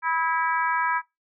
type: harmonic tone with a mistuned harmonic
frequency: 327.5 Hz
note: E4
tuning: 11 cents flat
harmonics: 3 / 4 / 5 / 6 / 7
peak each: -25 / -29 / -27 / -36 / -35 dBFS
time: 0.02-1.02 s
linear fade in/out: 50 ms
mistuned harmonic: 4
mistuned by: -30 cents
effects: noise-tail reverb RT60 0.2 s tail -19 dB re dry